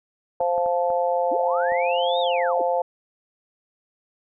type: harmonic tone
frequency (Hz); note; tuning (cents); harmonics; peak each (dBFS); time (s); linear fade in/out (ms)
174.61; F3; 0; 3 / 4 / 5; -22 / -24 / -26; 0.4-2.82; 5
type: clicks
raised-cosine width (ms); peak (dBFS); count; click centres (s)
1; -25; 5; 0.41 / 0.58 / 0.661 / 0.903 / 1.721
type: linear two-way sweep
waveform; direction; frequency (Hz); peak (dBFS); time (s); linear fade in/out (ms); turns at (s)
sine; up then down; 244.2 to 3798 to 244.2; -28; 1.31-2.62; 10; 2.2
effects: none